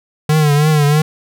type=tone with vibrato; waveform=square; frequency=150 Hz; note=D3; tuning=37 cents sharp; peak=-10 dBFS; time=0.29-1.02 s; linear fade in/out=5 ms; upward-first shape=triangle; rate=3.1 Hz; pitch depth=83 cents each way; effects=none